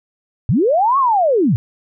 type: linear two-way sweep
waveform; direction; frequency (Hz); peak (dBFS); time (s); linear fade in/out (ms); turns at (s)
sine; up then down; 91.7 to 1132 to 91.7; -11; 0.49-1.56; 0; 0.98
effects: none